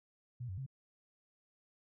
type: tone with pitch steps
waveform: sine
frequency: 122.4 / 93.3 / 133.6 Hz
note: B2 / F#2 / C3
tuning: -15 / +15 / +36 cents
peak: -39 dBFS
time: 0.4-0.664 s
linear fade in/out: 10 ms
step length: 88 ms
effects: none